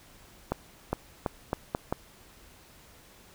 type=accelerating click train; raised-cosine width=1 ms; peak=-13 dBFS; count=6; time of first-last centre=0.52-1.925 s; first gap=410 ms; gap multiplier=0.81; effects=pink hiss -55 dBFS RMS until 3.34 s